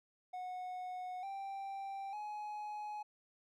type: tone with pitch steps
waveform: triangle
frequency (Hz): 732 / 784.5 / 840.8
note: F#5 / G5 / G#5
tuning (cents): -19 / +1 / +21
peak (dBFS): -39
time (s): 0.33-3.03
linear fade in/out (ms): 10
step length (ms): 900
effects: none